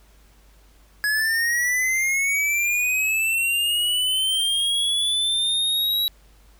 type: linear sweep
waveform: square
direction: up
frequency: 1678 to 3897 Hz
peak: -20 dBFS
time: 1.04-6.08 s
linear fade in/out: 0 ms
effects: added 50 Hz sine -51 dBFS peak until 6.59 s + pink hiss -58 dBFS RMS until 6.59 s